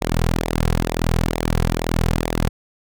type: tone with flanger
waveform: sawtooth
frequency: 41.2 Hz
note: E1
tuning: in tune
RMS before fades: -20 dBFS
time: 0.01-2.49 s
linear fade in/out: 10 ms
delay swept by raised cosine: 0.65 to 3.45 ms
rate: 2.2 Hz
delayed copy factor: -0.75
effects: none